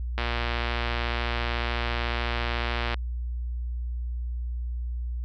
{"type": "click train", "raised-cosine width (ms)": 0.3, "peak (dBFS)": -12, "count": 327, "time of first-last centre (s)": [0.18, 2.943], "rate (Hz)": 118, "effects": ["added 60 Hz sine -28 dBFS peak until 5.24 s", "low-pass 5000 Hz 12 dB/octave"]}